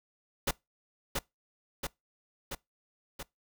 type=noise with echo; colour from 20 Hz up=pink; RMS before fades=-29 dBFS; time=0.47-0.51 s; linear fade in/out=5 ms; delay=680 ms; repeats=4; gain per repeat=-3 dB; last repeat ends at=3.23 s; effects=noise-tail reverb RT60 0.2 s tail -24 dB re dry